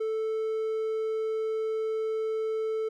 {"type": "tone with hard clipping", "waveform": "triangle", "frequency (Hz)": 440, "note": "A4", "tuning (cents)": 0, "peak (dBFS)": -28, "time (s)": [0, 2.89], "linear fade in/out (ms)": 10, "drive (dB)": 6, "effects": []}